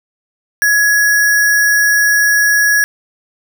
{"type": "tone with sample-and-hold", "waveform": "sine", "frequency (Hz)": 1677, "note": "G#6", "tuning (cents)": 16, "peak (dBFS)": -8, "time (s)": [0.62, 2.84], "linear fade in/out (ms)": 0, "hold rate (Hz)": 7350, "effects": []}